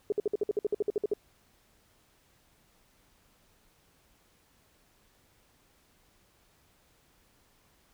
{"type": "tone bursts", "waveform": "sine", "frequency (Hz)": 415.3, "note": "G#4", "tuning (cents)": 0, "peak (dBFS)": -24, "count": 14, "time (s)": [0.1, 1.136], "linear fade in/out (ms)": 2, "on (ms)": 22, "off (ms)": 56, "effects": ["pink hiss -66 dBFS RMS until 7.93 s"]}